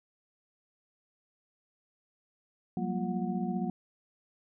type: tone cluster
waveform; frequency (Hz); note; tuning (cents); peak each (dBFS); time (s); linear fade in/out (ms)
sine; 180.5 / 195.6 / 233.3 / 351.2 / 733; F#3 / G3 / A#3 / F4 / F#5; -43 / -4 / +2 / +10 / -16; -34 / -35 / -35 / -40 / -40; 2.77-3.7; 2
effects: none